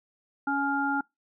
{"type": "harmonic tone", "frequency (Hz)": 280.1, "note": "C#4", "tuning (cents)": 18, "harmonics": [1, 3, 5], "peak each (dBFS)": [-29, -29, -29], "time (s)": [0.47, 1.01], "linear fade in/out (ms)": 5, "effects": ["noise-tail reverb RT60 0.2 s tail -26 dB re dry"]}